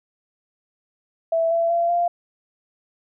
sine tone with pitch steps, 659.3 / 670.8 / 682.6 / 694.5 Hz, E5 / E5 / F5 / F5, 0 / +30 / -40 / -10 cents, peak -17 dBFS, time 1.32-2.08 s, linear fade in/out 5 ms, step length 190 ms, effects none

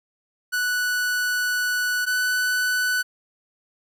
45% pulse tone pair in turn, 1480 / 1492.9 Hz, F#6 / F#6, 0 / +15 cents, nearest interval unison, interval 15 cents, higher second, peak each -21 / -20 dBFS, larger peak second, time 0.52-2.06 / 2.06-3.03 s, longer first, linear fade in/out 20 ms, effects none

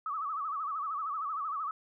sine tone with vibrato, 1209 Hz, D6, 50 cents sharp, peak -32 dBFS, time 0.06-1.71 s, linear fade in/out 2 ms, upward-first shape sine, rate 13 Hz, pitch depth 140 cents each way, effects none

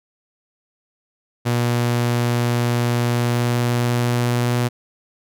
sawtooth tone with pitch glide, 120 to 121.39 Hz, B2 to B2, -49 to -29 cents, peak -13 dBFS, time 1.45-4.69 s, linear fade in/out 20 ms, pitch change +20 cents, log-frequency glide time 3.11-4.55 s, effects none

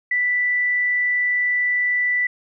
sine tone, 1975.5 Hz, B6, in tune, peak -17 dBFS, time 0.11-2.27 s, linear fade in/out 5 ms, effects none

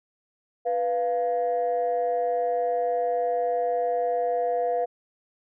sine tone pair together, 493.1 / 696.6 Hz, B4 / F5, -3 / -5 cents, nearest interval tritone, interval 598 cents, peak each -24 dBFS, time 0.65-4.86 s, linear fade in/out 20 ms, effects tanh soft clip ceiling -17 dBFS

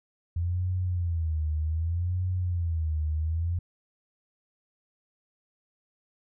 sine tone with vibrato, 84 Hz, E2, 33 cents sharp, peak -25 dBFS, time 0.36-3.59 s, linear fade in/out 5 ms, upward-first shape sine, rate 0.65 Hz, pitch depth 150 cents each way, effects none

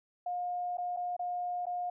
sine tone with dropouts, 713 Hz, F5, 36 cents sharp, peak -32 dBFS, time 0.26-1.9 s, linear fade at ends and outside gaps 5 ms, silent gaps 0.772-0.782 / 0.965-0.97 / 1.166-1.193 / 1.656-1.666 s, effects none

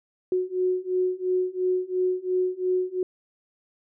sine beating tone pair, 365.8 / 368.7 Hz, F#4 / F#4, -20 / -6 cents, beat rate 2.9 Hz, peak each -26 / -25 dBFS, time 0.32-3.03 s, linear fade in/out 2 ms, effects none

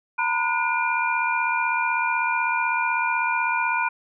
sine tone cluster, 922 / 998 / 1453 / 2393 Hz, A#5 / B5 / F#6 / D7, -19 / +18 / -32 / +32 cents, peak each -26 dBFS, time 0.18-3.89 s, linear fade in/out 10 ms, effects none

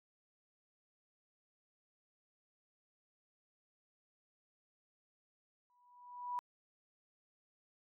sine tone with exponential growth, 980 Hz, B5, 14 cents flat, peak -34 dBFS, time 5.7-6.39 s, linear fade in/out 0 ms, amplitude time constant 150 ms, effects AAC 48 kbps

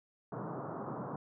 pink band-pass noise, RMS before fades -41 dBFS, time 0.32-1.16 s, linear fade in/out 2 ms, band 120 to 1300 Hz, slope 48 dB/octave, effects none

